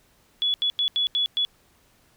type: tone bursts at uneven times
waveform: sine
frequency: 3399 Hz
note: G#7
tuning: 39 cents sharp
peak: -20 dBFS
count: 6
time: 0.42-0.54 / 0.62-0.7 / 0.79-0.88 / 0.96-1.07 / 1.15-1.26 / 1.37-1.45 s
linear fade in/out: 0 ms
effects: pink hiss -61 dBFS RMS until 2.16 s